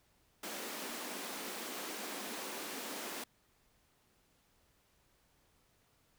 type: high-pass noise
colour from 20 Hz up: pink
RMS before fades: -43 dBFS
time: 0.43-3.24 s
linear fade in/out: 5 ms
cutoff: 210 Hz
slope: 48 dB/octave
effects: pink hiss -72 dBFS RMS until 6.18 s